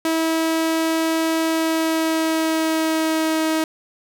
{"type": "tone with pitch glide", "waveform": "sawtooth", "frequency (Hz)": [323.8, 317.5], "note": ["E4", "D#4"], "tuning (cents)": [-31, 35], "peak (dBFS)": -14, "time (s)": [0.05, 3.64], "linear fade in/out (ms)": 2, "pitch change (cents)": -34, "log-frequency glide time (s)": [1.43, 3.48], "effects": []}